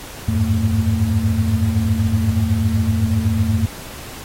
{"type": "tone cluster", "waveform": "sine", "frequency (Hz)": [85.6, 99, 107, 223.6], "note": ["F2", "G2", "A2", "A3"], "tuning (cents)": [-34, 18, -48, 28], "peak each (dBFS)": -20, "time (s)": [0.28, 3.66], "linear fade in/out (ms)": 5, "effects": ["pink hiss -35 dBFS RMS until 4.24 s", "AAC 48 kbps"]}